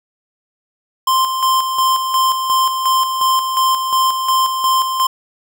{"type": "tone with tremolo", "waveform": "square", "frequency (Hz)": 1046.5, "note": "C6", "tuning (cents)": 0, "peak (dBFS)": -12, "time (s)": [1.07, 5.07], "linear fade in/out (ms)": 5, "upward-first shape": "square", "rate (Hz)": 2.8, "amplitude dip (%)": 50, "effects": []}